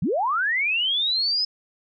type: linear sweep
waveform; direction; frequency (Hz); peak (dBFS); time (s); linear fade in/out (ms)
sine; up; 124.2 to 5130; -20; 0.02-1.45; 5
effects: none